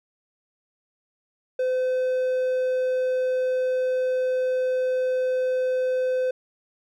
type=tone; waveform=triangle; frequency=511 Hz; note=C5; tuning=41 cents flat; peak=-19 dBFS; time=1.59-6.31 s; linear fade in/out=5 ms; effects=none